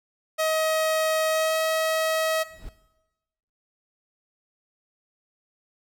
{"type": "tone with pitch glide", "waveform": "sawtooth", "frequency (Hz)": [633, 638.5], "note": ["D#5", "D#5"], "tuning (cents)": [30, 45], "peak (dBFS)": -18, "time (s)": [0.38, 2.44], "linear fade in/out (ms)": 20, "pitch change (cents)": 15, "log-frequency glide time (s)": [1.29, 1.57]}
{"type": "noise with exponential growth", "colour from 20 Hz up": "brown", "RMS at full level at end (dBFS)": -36, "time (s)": [2.4, 2.69], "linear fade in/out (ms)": 2, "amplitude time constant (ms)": 62}
{"effects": ["noise-tail reverb RT60 1.0 s tail -17 dB re dry"]}